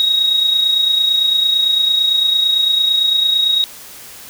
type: tone with amplitude modulation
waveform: sine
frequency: 3780 Hz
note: A#7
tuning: 23 cents sharp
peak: -9 dBFS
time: 0-3.64 s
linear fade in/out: 0 ms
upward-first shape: sine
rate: 28.9 Hz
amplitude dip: 50%
effects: white hiss -36 dBFS RMS until 4.29 s